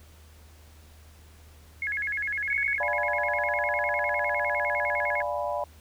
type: tone with vibrato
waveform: sine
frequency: 1904 Hz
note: A#6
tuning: 36 cents sharp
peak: -27 dBFS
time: 1.82-5.22 s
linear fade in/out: 2 ms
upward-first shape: square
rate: 9.9 Hz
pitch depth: 220 cents each way
type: tone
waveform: sine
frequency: 2217 Hz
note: C#7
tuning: in tune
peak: -26 dBFS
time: 2.5-2.76 s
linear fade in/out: 2 ms
type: chord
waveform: sine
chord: D diminished seventh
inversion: none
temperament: equal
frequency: 587.3 / 698.5 / 830.6 / 987.8 Hz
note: D5 / F5 / Ab5 / Cb6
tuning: 0 / 0 / 0 / 0 cents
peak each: -30 / -33 / -35 / -33 dBFS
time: 2.8-5.64 s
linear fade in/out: 2 ms
effects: added 77 Hz sine -50 dBFS peak until 5.8 s + pink hiss -57 dBFS RMS until 5.8 s